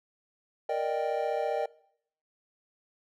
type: chord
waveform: triangle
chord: Eb major seventh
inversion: second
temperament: equal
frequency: 466.2 / 587.3 / 622.3 / 784 Hz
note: Bb4 / D5 / Eb5 / G5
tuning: 0 / 0 / 0 / 0 cents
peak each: -31 dBFS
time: 0.69-1.66 s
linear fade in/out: 5 ms
effects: noise-tail reverb RT60 0.7 s tail -22 dB re dry